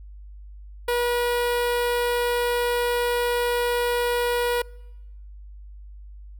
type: tone with notch filter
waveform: sawtooth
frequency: 482.7 Hz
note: B4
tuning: 40 cents flat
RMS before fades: -23 dBFS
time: 0.88-4.62 s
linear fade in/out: 5 ms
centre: 6400 Hz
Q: 1.5
effects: noise-tail reverb RT60 1.0 s tail -26 dB re dry + added 50 Hz sine -39 dBFS peak until 6.39 s